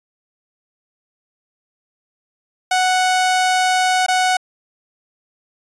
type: tone with dropouts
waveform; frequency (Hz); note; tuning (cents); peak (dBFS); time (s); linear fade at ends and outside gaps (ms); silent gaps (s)
sawtooth; 740; F#5; 0; -10; 2.71-4.37; 5; 4.064-4.083
effects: resampled to 22050 Hz